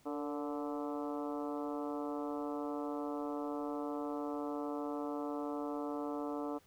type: harmonic tone with a mistuned harmonic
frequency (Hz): 145.6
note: D3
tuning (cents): -15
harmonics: 2 / 3 / 4 / 5 / 6 / 7 / 8 / 9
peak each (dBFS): -39 / -43 / -45 / -47 / -49 / -50 / -51 / -52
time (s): 0.05-6.59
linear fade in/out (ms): 20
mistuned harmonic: 3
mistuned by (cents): +52
effects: pink hiss -67 dBFS RMS until 6.66 s